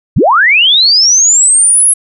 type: linear sweep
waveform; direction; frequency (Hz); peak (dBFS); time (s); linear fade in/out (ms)
sine; up; 56.8 to 10870; -4; 0.16-1.94; 10
effects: none